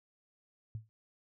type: tone with exponential decay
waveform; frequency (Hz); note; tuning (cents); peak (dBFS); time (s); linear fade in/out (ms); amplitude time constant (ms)
sine; 110; A2; 0; -34; 0.75-0.89; 0; 30
effects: none